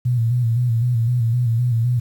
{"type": "tone with vibrato", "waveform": "sine", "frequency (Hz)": 118.9, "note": "A#2", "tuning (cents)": 35, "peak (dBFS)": -15, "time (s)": [0.05, 2], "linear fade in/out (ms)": 10, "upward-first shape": "square", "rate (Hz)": 3.9, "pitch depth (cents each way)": 62, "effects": ["8-bit"]}